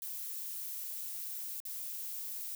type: noise with dropouts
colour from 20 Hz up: violet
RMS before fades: -41 dBFS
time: 0.02-2.55 s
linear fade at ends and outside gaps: 1 ms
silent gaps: 1.602-1.652 s
effects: none